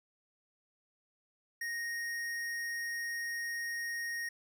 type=tone with tanh clipping; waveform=sine; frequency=1864.7 Hz; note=A#6; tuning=in tune; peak=-37 dBFS; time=1.61-4.29 s; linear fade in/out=5 ms; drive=17 dB; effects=none